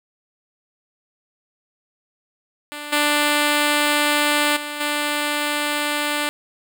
5% pulse tone with level steps, 294.8 Hz, D4, 7 cents sharp, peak -19 / -5 / -16 / -9 dBFS, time 2.72-6.29 s, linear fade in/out 0 ms, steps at 2.92 / 4.56 / 4.8 s, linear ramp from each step 10 ms, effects none

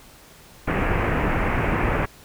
pink low-pass noise, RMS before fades -22 dBFS, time 0.67-2.06 s, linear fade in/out 10 ms, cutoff 2500 Hz, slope 48 dB/octave, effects pink hiss -48 dBFS RMS until 2.24 s

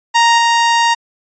sawtooth tone with level steps, 932.3 Hz, A#5, in tune, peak -4 / -6 dBFS, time 0.14-0.95 s, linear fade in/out 20 ms, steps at 0.38 s, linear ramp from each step 5 ms, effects resampled to 16000 Hz

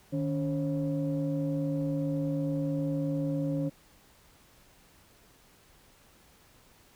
sine tone cluster, 154 / 283.3 / 539 Hz, D#3 / C#4 / C#5, -17 / +38 / -49 cents, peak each -30 / -30 / -35 dBFS, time 0.12-3.7 s, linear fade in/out 20 ms, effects tanh soft clip ceiling -21 dBFS + pink hiss -60 dBFS RMS until 6.95 s

